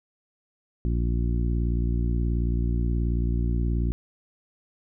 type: harmonic tone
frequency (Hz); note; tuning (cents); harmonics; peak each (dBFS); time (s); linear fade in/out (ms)
58.6; A#1; +10; 1 / 2 / 3 / 4 / 5 / 6; -23 / -29 / -33 / -35 / -37 / -39; 0.85-3.92; 0
effects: none